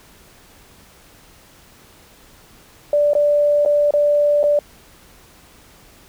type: tone with dropouts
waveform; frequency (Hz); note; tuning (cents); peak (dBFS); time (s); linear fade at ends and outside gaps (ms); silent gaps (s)
sine; 586; D5; -4; -12; 2.93-4.59; 2; 3.134-3.151 / 3.651-3.659 / 3.908-3.937 / 4.431-4.438
effects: pink hiss -48 dBFS RMS until 6.08 s